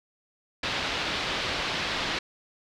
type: low-pass noise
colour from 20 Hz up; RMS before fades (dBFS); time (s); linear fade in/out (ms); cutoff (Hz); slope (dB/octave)
white; -30; 0.63-2.19; 5; 4100; 24
effects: none